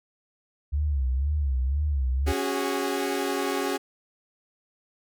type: tone with vibrato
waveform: sine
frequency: 69.1 Hz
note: C#2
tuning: 5 cents flat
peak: -22 dBFS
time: 0.72-2.33 s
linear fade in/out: 20 ms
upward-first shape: sine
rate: 2 Hz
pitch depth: 150 cents each way
type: chord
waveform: sawtooth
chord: C# suspended fourth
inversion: none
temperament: equal with one note detuned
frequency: 277.2 / 370 / 410.3 Hz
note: C#4 / F#4 / G#4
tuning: 0 / 0 / -21 cents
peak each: -26 dBFS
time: 2.26-3.78 s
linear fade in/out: 20 ms
effects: none